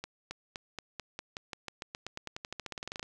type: accelerating click train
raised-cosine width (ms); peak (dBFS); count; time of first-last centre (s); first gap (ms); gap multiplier
0.2; -21; 27; 0.04-3.029; 270; 0.92
effects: none